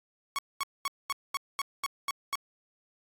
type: tone bursts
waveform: sawtooth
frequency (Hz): 1108.7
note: C#6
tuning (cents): 0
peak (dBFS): -25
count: 9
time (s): 0.36-2.354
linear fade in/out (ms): 0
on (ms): 26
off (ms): 220
effects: AAC 64 kbps